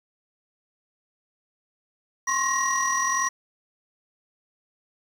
sine tone cluster, 1052 / 1093 / 1888 / 5810 Hz, C6 / C#6 / A#6 / F#8, +9 / -25 / +22 / -32 cents, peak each -26 dBFS, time 2.27-3.29 s, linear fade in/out 10 ms, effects tanh soft clip ceiling -16 dBFS + 8-bit

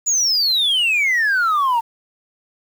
sine exponential sweep, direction down, 6990 to 898 Hz, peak -12 dBFS, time 0.06-1.81 s, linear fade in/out 20 ms, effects tanh soft clip ceiling -13 dBFS + 7-bit

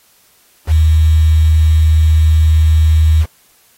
sine tone with quantisation, 78.8 Hz, D#2, 23 cents sharp, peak -6 dBFS, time 0.67-3.26 s, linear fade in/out 50 ms, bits 5, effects white hiss -51 dBFS RMS until 3.77 s + AAC 48 kbps

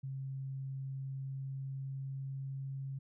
sine tone with pitch glide, 134.6 to 135.69 Hz, C3 to C#3, +49 to -37 cents, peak -38 dBFS, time 0.03-2.99 s, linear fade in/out 10 ms, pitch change +14 cents, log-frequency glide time 0.77-2.71 s, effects none

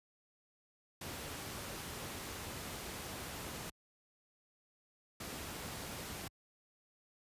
pink noise bursts at uneven times, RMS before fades -44 dBFS, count 2, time 1.01-3.7 / 5.2-6.28 s, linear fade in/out 5 ms, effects high-pass 60 Hz 12 dB/octave + resampled to 32000 Hz

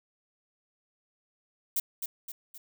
violet noise with echo, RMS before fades -28 dBFS, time 1.76-1.8 s, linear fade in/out 5 ms, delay 260 ms, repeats 3, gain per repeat -6 dB, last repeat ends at 2.58 s, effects none

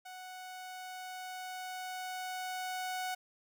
sawtooth tone with level ramp, 740 Hz, F#5, in tune, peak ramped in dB -42 to -31 dBFS, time 0.05-3.15 s, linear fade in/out 10 ms, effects none

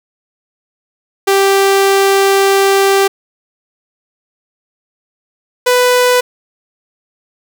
sawtooth tone pair in turn, 392 / 496.3 Hz, G4 / B4, 0 / +8 cents, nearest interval major third, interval 408 cents, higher second, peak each -4 dBFS, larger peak neither, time 1.27-3.08 / 5.66-6.21 s, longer first, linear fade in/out 10 ms, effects none

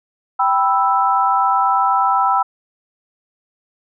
sine chord, E minor, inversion first, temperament equal, 784 / 987.8 / 1318.5 Hz, G5 / B5 / E6, 0 / 0 / 0 cents, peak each -17 dBFS, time 0.39-2.43 s, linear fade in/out 10 ms, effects none

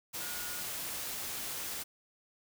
sine tone in noise, 1442 Hz, F#6, 45 cents flat, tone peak -47 dBFS, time 0.2-0.63 s, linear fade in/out 20 ms, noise white, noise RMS -39 dBFS, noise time 0.13-1.84 s, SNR -11 dB, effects none

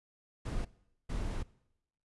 brown noise bursts at uneven times, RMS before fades -35 dBFS, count 2, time 0.45-0.65 / 1.09-1.43 s, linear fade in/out 10 ms, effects noise-tail reverb RT60 0.8 s tail -21 dB re dry + resampled to 24000 Hz

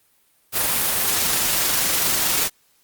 white noise with amplitude modulation, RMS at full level -19 dBFS, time 0.52-2.5 s, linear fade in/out 50 ms, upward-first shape sine, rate 24.8 Hz, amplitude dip 25%, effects white hiss -61 dBFS RMS until 2.83 s + Opus 32 kbps

